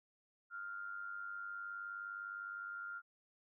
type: tone with amplitude modulation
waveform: sine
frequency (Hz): 1396.9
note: F6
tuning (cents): 0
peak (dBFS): -40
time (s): 0.5-3.02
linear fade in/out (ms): 50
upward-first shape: sine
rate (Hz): 99.6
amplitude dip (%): 60
effects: none